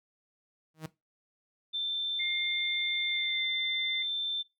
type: tone with exponential growth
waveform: sawtooth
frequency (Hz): 157.8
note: D#3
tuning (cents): +25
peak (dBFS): -30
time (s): 0.74-0.86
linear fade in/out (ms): 5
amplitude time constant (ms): 24
type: tone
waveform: sine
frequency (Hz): 3557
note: A7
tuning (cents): +18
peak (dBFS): -30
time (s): 1.73-4.43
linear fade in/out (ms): 20
type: tone with pitch glide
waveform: sine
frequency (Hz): 2115 to 2069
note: C7 to C7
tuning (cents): +18 to -20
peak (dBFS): -33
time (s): 2.19-4.03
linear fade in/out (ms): 10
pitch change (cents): -38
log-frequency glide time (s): 3.07-3.46
effects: noise-tail reverb RT60 0.2 s tail -17 dB re dry